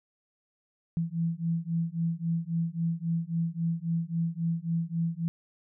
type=beating tone pair; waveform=sine; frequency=164.81 / 168.51 Hz; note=E3 / E3; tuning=0 / +38 cents; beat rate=3.7 Hz; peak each=-30 / -30 dBFS; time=0.97-5.28 s; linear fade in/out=0 ms; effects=none